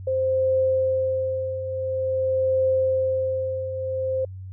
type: tone with tremolo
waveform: sine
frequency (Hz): 523.3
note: C5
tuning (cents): 0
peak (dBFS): -17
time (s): 0.07-4.25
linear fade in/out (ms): 5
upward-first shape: triangle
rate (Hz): 0.48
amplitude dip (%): 70
effects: added 94 Hz sine -34 dBFS peak until 4.52 s